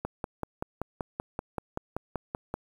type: click train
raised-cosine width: 1 ms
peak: -17 dBFS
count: 14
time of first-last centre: 0.05-2.54 s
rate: 5.22 Hz
effects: 8-bit